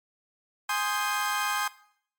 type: chord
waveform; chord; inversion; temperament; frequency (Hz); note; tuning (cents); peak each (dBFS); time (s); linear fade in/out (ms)
30% pulse; Ab major seventh; none; equal with one note detuned; 830.6 / 1046.5 / 1244.5 / 1577.1; Ab5 / C6 / Eb6 / G6; 0 / 0 / 0 / +10; -29; 0.69-1.68; 5
effects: noise-tail reverb RT60 0.6 s tail -18 dB re dry + MP3 96 kbps